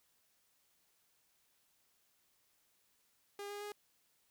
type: tone with pitch steps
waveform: sawtooth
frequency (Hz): 404.9 / 409.4 / 413.9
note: G#4 / G#4 / G#4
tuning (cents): -44 / -25 / -6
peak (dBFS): -39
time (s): 3.39-3.72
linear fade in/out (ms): 2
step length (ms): 110
effects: white hiss -75 dBFS RMS until 4.3 s